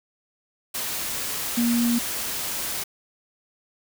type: tone in noise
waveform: sine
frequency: 236.6 Hz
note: A#3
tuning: 26 cents sharp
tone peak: -19 dBFS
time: 1.57-1.99 s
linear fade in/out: 10 ms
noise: white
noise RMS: -29 dBFS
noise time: 0.74-2.84 s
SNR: +7 dB
effects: none